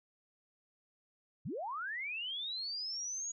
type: linear sweep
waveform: sine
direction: up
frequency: 92.4 to 6770 Hz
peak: -37 dBFS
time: 1.45-3.32 s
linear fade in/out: 10 ms
effects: none

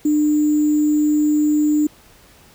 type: tone with sample-and-hold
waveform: sine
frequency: 300 Hz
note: D4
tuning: 37 cents sharp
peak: -13 dBFS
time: 0.05-1.87 s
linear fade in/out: 5 ms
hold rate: 7350 Hz
effects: pink hiss -49 dBFS RMS until 2.54 s

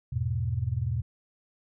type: chord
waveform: sine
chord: E major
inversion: none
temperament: equal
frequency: 82.41 / 103.83 / 123.47 Hz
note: E2 / G#2 / B2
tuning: 0 / 0 / 0 cents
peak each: -32 / -31 / -29 dBFS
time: 0.12-1.02 s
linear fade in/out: 10 ms
effects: none

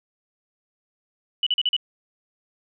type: tone bursts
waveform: sine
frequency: 2960 Hz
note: F#7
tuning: in tune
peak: -18 dBFS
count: 5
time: 1.43-1.765 s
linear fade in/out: 2 ms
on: 35 ms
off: 40 ms
effects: none

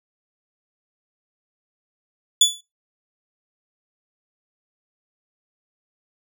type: tone with exponential decay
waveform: 25% pulse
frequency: 3448 Hz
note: A7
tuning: 36 cents flat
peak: -4 dBFS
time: 2.41-2.61 s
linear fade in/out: 5 ms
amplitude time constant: 43 ms
effects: noise-tail reverb RT60 0.2 s tail -19 dB re dry

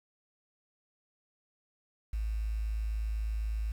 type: tone with quantisation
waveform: sine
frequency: 54 Hz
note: A1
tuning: 32 cents flat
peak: -30 dBFS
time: 2.13-3.72 s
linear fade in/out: 5 ms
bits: 9
effects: none

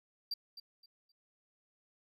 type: tone with echo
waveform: triangle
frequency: 4706 Hz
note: D8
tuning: 3 cents sharp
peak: -33 dBFS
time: 0.31-0.34 s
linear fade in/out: 5 ms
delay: 260 ms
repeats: 3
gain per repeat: -12 dB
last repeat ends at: 1.12 s
effects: none

